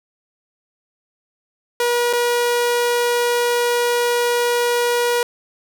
sawtooth tone with dropouts, 480.9 Hz, B4, 46 cents flat, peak -12 dBFS, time 1.8-5.23 s, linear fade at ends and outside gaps 2 ms, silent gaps 2.129-2.133 s, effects none

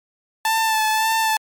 sawtooth tone with vibrato, 880 Hz, A5, in tune, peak -13 dBFS, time 0.45-1.37 s, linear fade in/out 2 ms, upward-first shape sine, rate 1.8 Hz, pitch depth 27 cents each way, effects MP3 96 kbps

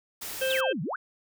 white noise, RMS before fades -37 dBFS, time 0.21-0.61 s, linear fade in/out 10 ms
harmonic tone, 525 Hz, C5, 6 cents sharp, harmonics 1 / 3 / 5 / 6, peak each -26 / -32 / -35 / -36 dBFS, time 0.41-0.73 s, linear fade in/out 10 ms
sine exponential two-way sweep, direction down then up, 4033 to 138.2 to 1683 Hz, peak -29 dBFS, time 0.5-0.96 s, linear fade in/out 5 ms, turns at 0.82 s
effects none

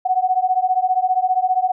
sine beating tone pair, 735 / 750 Hz, F#5 / F#5, -12 / +23 cents, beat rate 15 Hz, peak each -18 dBFS, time 0.05-1.72 s, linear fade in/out 10 ms, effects none

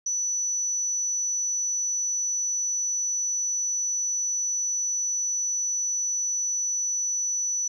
sine tone, 5950 Hz, F#8, 9 cents sharp, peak -24 dBFS, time 0.06-7.68 s, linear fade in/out 5 ms, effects 10-bit

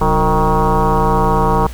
sine tone with frequency modulation, 457.1 Hz, A#4, 34 cents flat, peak -10 dBFS, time 0.01-1.67 s, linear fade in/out 5 ms, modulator 162 Hz, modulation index 4.2, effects added 60 Hz sine -25 dBFS peak until 1.73 s + pink hiss -37 dBFS RMS until 1.73 s

